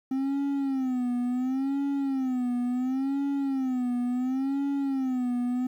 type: tone with vibrato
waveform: triangle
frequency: 261.6 Hz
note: C4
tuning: in tune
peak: -23 dBFS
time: 0.11-5.67 s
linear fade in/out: 5 ms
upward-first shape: sine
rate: 0.71 Hz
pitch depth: 120 cents each way
effects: 10-bit